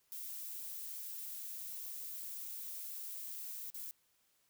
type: noise with dropouts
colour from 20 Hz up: violet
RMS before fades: -45 dBFS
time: 0.12-3.91 s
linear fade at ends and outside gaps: 0 ms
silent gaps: 3.702-3.744 s
effects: white hiss -75 dBFS RMS until 4.49 s